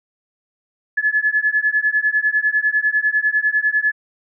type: beating tone pair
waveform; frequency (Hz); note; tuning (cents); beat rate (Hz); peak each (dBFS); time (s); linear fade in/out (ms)
sine; 1709 / 1719; G#6 / A6; +49 / -41; 10; -18; 0.97-3.92; 10
effects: none